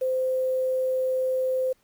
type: tone with quantisation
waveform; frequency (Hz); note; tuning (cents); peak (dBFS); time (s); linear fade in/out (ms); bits
sine; 517; C5; -21; -22; 0.01-1.73; 10; 8
effects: pink hiss -66 dBFS RMS until 1.83 s